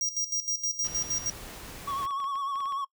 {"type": "tone with tremolo", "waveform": "square", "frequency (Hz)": 5700, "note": "F8", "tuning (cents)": 34, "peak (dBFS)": -27, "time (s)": [0.01, 1.3], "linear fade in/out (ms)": 2, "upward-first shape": "square", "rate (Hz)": 6.4, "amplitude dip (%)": 75}
{"type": "noise", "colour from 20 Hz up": "pink", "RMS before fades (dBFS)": -43, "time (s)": [0.84, 2.06], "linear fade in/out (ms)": 5}
{"type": "tone with vibrato", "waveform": "triangle", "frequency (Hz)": 1108.7, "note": "C#6", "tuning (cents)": 0, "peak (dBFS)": -27, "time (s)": [1.87, 2.85], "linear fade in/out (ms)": 10, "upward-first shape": "sine", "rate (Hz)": 10, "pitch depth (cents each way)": 49}
{"type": "clicks", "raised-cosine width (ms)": 0.3, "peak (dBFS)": -32, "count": 11, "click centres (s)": [1.906, 2.031, 2.064, 2.108, 2.202, 2.242, 2.356, 2.557, 2.605, 2.657, 2.723]}
{"effects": ["noise-tail reverb RT60 0.1 s tail -21 dB re dry"]}